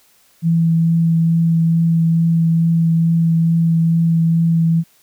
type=tone with vibrato; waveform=sine; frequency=165.3 Hz; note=E3; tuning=5 cents sharp; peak=-11 dBFS; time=0.42-4.84 s; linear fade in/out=50 ms; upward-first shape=triangle; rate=2.3 Hz; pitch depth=12 cents each way; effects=white hiss -54 dBFS RMS until 5.02 s